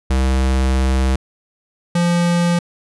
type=tone pair in turn; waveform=square; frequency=65.41 / 173.12 Hz; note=C2 / F3; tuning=0 / -15 cents; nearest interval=octave + perfect fourth; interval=1685 cents; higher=second; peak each=-14 dBFS; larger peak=neither; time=0.1-1.16 / 1.95-2.59 s; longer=first; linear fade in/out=5 ms; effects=resampled to 24000 Hz